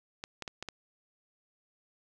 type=clicks; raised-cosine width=0.2 ms; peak=-21 dBFS; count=5; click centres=0.239 / 0.423 / 0.478 / 0.626 / 0.687 s; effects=none